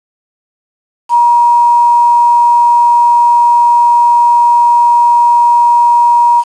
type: tone with quantisation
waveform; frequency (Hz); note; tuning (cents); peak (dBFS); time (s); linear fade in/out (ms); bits
sine; 952; A#5; +36; -4; 1.09-6.44; 50; 5
effects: resampled to 22050 Hz